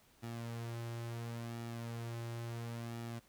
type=tone with flanger; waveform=sawtooth; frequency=116.7 Hz; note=A#2; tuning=2 cents sharp; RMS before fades=-43 dBFS; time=0.22-3.2 s; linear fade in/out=20 ms; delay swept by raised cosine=1.9 to 4.5 ms; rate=0.72 Hz; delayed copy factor=-0.5; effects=pink hiss -67 dBFS RMS until 3.28 s